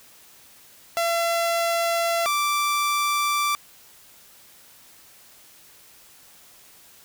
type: tone pair in turn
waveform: sawtooth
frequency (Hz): 677 / 1171.3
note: E5 / D6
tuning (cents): +46 / -5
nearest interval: major sixth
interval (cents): 949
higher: second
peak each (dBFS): -17 / -17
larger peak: neither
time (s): 0.97-2.26 / 2.26-3.55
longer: neither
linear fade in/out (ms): 0
effects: white hiss -51 dBFS RMS until 7.04 s